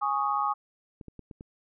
sine chord, Ab suspended fourth, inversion none, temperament equal, 830.6 / 1108.7 / 1244.5 Hz, Ab5 / Db6 / Eb6, 0 / 0 / 0 cents, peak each -29 dBFS, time 0.01-0.54 s, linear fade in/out 20 ms
clicks, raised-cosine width 3 ms, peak -30 dBFS, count 5, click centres 1.012 / 1.083 / 1.193 / 1.312 / 1.409 s
effects none

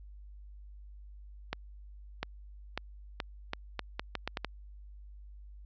accelerating click train, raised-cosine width 0.3 ms, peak -17 dBFS, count 11, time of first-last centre 1.53-4.447 s, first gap 700 ms, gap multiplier 0.78, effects added 50 Hz sine -47 dBFS peak until 5.65 s + resampled to 16000 Hz

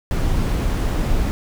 brown noise, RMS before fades -19 dBFS, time 0.11-1.31 s, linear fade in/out 0 ms, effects none

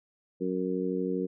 harmonic tone, 92.5 Hz, F#2, in tune, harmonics 2 / 3 / 4 / 5, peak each -33 / -33 / -33 / -33 dBFS, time 0.4-1.27 s, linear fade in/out 20 ms, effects none

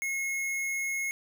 square tone, 2168 Hz, C#7, 39 cents flat, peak -30 dBFS, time 0.02-1.11 s, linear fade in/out 0 ms, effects none

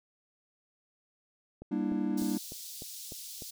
click train, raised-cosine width 2 ms, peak -31 dBFS, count 7, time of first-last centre 1.62-3.422 s, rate 3.33 Hz
triangle chord, E half-diminished seventh, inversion first, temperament just, 197.78 / 237.3 / 296.7 / 329.6 Hz, G3 / Bb3 / D4 / E4, +16 / +31 / +18 / 0 cents, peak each -32 / -32 / -31 / -35 dBFS, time 1.71-2.38 s, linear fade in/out 10 ms
pink high-pass noise, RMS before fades -44 dBFS, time 2.17-3.51 s, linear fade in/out 10 ms, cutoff 4100 Hz, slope 24 dB/octave
effects none

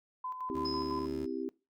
sine tone with tremolo, 1016 Hz, B5, 49 cents sharp, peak -35 dBFS, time 0.24-1.06 s, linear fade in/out 5 ms, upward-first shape square, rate 6 Hz, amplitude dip 50%
sine chord, C major, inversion none, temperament just, 261.6 / 327 / 392.4 Hz, C4 / E4 / G4, 0 / -14 / +2 cents, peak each -38 dBFS, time 0.5-1.49 s, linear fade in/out 0 ms
20% pulse tone, 75.5 Hz, D2, 48 cents sharp, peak -39 dBFS, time 0.54-1.26 s, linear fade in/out 10 ms
sine tone with exponential decay, 5100 Hz, D#8, 42 cents sharp, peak -34 dBFS, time 0.65-1.44 s, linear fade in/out 5 ms, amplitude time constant 170 ms
effects noise-tail reverb RT60 0.3 s tail -23 dB re dry

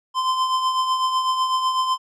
square tone with tremolo, 1034 Hz, C6, 21 cents flat, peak -17 dBFS, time 0.14-1.98 s, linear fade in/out 50 ms, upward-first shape triangle, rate 8 Hz, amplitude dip 55%, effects low-pass 6000 Hz 12 dB/octave

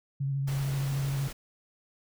sine tone with vibrato, 137.7 Hz, C#3, 11 cents flat, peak -27 dBFS, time 0.2-1.28 s, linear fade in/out 10 ms, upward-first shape sine, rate 13 Hz, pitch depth 27 cents each way
pink noise, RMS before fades -41 dBFS, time 0.47-1.33 s, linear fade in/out 10 ms
effects none

